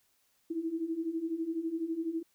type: beating tone pair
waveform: sine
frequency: 319 / 331 Hz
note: D#4 / E4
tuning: +43 / +7 cents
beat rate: 12 Hz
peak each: -37 / -33 dBFS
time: 0.5-2.23 s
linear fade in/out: 10 ms
effects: white hiss -72 dBFS RMS until 2.34 s